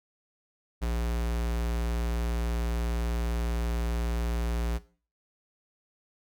square tone with ADSR envelope, 58.27 Hz, A#1, in tune, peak -26 dBFS, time 0.81-4.79 s, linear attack 26 ms, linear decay 3 ms, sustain -2 dB, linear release 28 ms, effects noise-tail reverb RT60 0.4 s tail -17 dB re dry

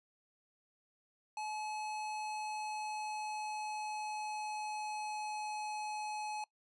square tone with pitch glide, 855 to 849.1 Hz, A5 to G#5, -50 to +38 cents, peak -39 dBFS, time 1.37-6.44 s, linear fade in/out 2 ms, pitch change -12 cents, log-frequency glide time 2.17-5.53 s, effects noise-tail reverb RT60 0.1 s tail -22 dB re dry + resampled to 22050 Hz

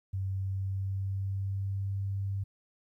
sine tone with pitch glide, 96 to 98.24 Hz, G2 to G2, -36 to +4 cents, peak -30 dBFS, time 0.13-2.44 s, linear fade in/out 10 ms, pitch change +40 cents, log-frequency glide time 0.32-1.94 s, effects 12-bit

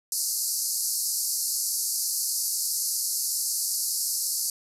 white band-pass noise, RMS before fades -28 dBFS, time 0.12-4.5 s, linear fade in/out 2 ms, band 4400 to 13000 Hz, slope 96 dB/octave, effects none

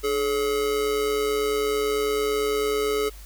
square tone with amplitude modulation, 426.2 Hz, G#4, 45 cents sharp, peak -20 dBFS, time 0.03-3.1 s, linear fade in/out 20 ms, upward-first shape sine, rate 129 Hz, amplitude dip 55%, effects added 50 Hz sine -40 dBFS peak until 3.25 s + white hiss -49 dBFS RMS until 3.25 s

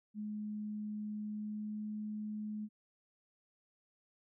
sine tone with pitch glide, 211 to 212.3 Hz, G#3 to G#3, +28 to +38 cents, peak -38 dBFS, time 0.14-2.69 s, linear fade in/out 50 ms, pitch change +10 cents, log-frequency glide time 1.24-1.87 s, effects none

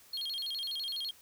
triangle tone with vibrato, 3722 Hz, A#7, 3 cents flat, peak -33 dBFS, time 0.13-1.11 s, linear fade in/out 5 ms, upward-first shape square, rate 12 Hz, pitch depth 250 cents each way, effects white hiss -59 dBFS RMS until 1.21 s

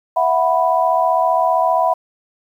sine chord, E suspended second, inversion none, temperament equal with one note detuned, 659.3 / 734.5 / 987.8 Hz, E5 / F#5 / B5, 0 / -13 / 0 cents, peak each -17 dBFS, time 0.16-1.94 s, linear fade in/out 10 ms, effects 8-bit

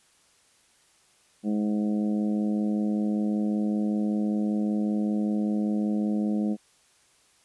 harmonic tone, 105.2 Hz, G#2, 23 cents sharp, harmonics 2 / 3 / 4 / 5 / 6 / 7, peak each -24 / -31 / -40 / -39 / -44 / -45 dBFS, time 1.43-6.57 s, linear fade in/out 50 ms, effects white hiss -62 dBFS RMS until 7.44 s + resampled to 24000 Hz

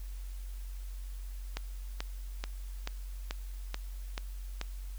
click train, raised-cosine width 0.2 ms, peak -18 dBFS, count 8, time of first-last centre 1.57-4.613 s, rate 2.3 Hz, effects added 46 Hz sine -38 dBFS peak until 4.98 s + white hiss -58 dBFS RMS until 4.98 s

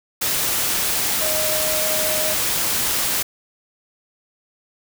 sine tone in noise, 621 Hz, D#5, 3 cents flat, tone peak -25 dBFS, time 1.21-2.34 s, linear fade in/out 10 ms, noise white, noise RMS -21 dBFS, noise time 0.21-3.23 s, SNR -7 dB, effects none

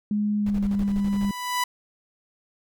sine tone with pitch glide, 208.4 to 200.6 Hz, G#3 to G3, +6 to +40 cents, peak -21 dBFS, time 0.11-1.31 s, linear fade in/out 2 ms, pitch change -66 cents, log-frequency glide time 0.38-0.61 s
brown noise with tremolo, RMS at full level -32 dBFS, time 0.46-1.3 s, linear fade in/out 5 ms, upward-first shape square, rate 12 Hz, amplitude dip 75%
sawtooth tone with exponential growth, 990 Hz, B5, 4 cents sharp, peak -17 dBFS, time 0.67-1.64 s, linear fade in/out 5 ms, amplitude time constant 210 ms
effects none

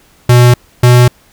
square tone pair in turn, 122.4 / 123.03 Hz, B2 / B2, -15 / -6 cents, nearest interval unison, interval 9 cents, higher second, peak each -3 dBFS, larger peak neither, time 0.29-0.54 / 0.83-1.08 s, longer neither, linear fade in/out 5 ms, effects pink hiss -47 dBFS RMS until 1.32 s

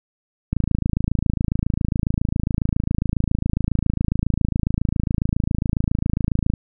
click train, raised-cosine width 5 ms, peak -7 dBFS, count 165, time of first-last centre 0.53-6.537 s, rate 27.3 Hz, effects none

